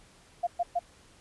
sine tone bursts, 698.5 Hz, F5, in tune, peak -24 dBFS, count 3, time 0.43-0.793 s, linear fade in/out 10 ms, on 41 ms, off 120 ms, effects pink hiss -58 dBFS RMS until 1.2 s + resampled to 24000 Hz

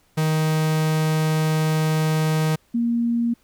45% pulse / sine tone pair in turn, 156.7 / 234.8 Hz, D#3 / A#3, +13 / +13 cents, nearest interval perfect fifth, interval 700 cents, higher second, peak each -18 dBFS, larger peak neither, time 0.17-2.56 / 2.74-3.34 s, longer first, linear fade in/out 10 ms, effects pink hiss -61 dBFS RMS until 3.43 s

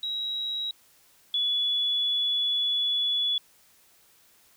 sine tone pair in turn, 3854 / 3415 Hz, B7 / G#7, -43 / +48 cents, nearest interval major second, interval 209 cents, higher first, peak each -28 / -23 dBFS, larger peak second, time 0.03-0.71 / 1.34-3.38 s, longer second, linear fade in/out 2 ms, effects white hiss -60 dBFS RMS until 4.56 s

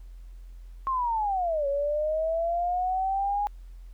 sine linear two-way sweep, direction down then up, 1081 to 554 to 829 Hz, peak -24 dBFS, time 0.87-3.47 s, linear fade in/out 0 ms, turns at 1.67 s, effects added 43 Hz sine -41 dBFS peak until 3.93 s + pink hiss -67 dBFS RMS until 3.93 s

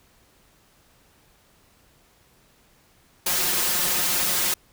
white noise with comb filter, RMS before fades -23 dBFS, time 3.26-4.54 s, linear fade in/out 5 ms, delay 5.6 ms, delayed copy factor +0.9, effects pink hiss -59 dBFS RMS until 4.72 s

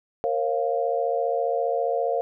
sine chord, Bb minor, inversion none, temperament equal with one note detuned, 466.2 / 541.1 / 698.5 Hz, Bb4 / Db5 / F5, 0 / -42 / 0 cents, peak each -26 dBFS, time 0.24-2.21 s, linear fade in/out 0 ms, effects none

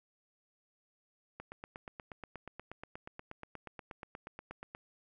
click train, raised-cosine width 0.5 ms, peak -29 dBFS, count 29, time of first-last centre 1.4-4.749 s, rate 8.36 Hz, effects none

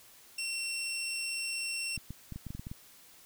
20% pulse tone, 2719 Hz, F7, 47 cents flat, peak -29 dBFS, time 0.38-1.97 s, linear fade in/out 5 ms
clicks, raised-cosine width 5 ms, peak -28 dBFS, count 10, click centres 1.977 / 2.106 / 2.323 / 2.36 / 2.467 / 2.505 / 2.55 / 2.595 / 2.669 / 2.715 s
effects white hiss -57 dBFS RMS until 3.25 s

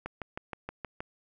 click train, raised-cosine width 0.5 ms, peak -21 dBFS, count 7, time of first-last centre 0.06-1.005 s, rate 6.35 Hz, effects none

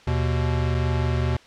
square tone pair together, 78.37 / 123.47 Hz, D#2 / B2, +13 / 0 cents, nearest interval minor sixth, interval 787 cents, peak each -24 dBFS, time 0.07-1.37 s, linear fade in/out 5 ms, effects white hiss -50 dBFS RMS until 1.46 s + low-pass 4000 Hz 12 dB/octave

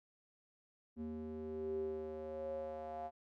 square tone with band-pass filter sweep, 77.78 Hz, D#2, in tune, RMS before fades -43 dBFS, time 0.96-3.11 s, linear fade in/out 50 ms, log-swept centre 270 to 710 Hz, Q 7.7, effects none

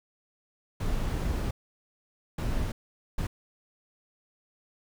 brown noise bursts at uneven times, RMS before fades -29 dBFS, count 3, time 0.8-1.51 / 2.38-2.72 / 3.18-3.27 s, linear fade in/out 5 ms, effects none

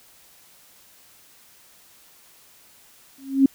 sine tone with exponential growth, 270.7 Hz, C#4, 41 cents flat, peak -8 dBFS, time 3.18-3.46 s, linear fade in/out 5 ms, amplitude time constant 60 ms, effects white hiss -53 dBFS RMS until 3.54 s

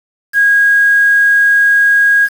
sine tone with quantisation, 1640 Hz, G#6, 22 cents flat, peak -6 dBFS, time 0.33-2.29 s, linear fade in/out 50 ms, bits 5, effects none

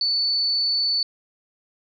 sine tone, 4482 Hz, C#8, 18 cents sharp, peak -19 dBFS, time 0.01-1.03 s, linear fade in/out 2 ms, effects none

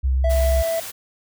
sine tone with vibrato, 65.41 Hz, C2, in tune, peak -16 dBFS, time 0.03-0.63 s, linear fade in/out 20 ms, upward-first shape square, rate 7 Hz, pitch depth 11 cents each way
triangle tone, 660 Hz, E5, 2 cents sharp, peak -18 dBFS, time 0.24-0.8 s, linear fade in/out 5 ms
white noise, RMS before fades -33 dBFS, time 0.29-0.92 s, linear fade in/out 20 ms
effects none

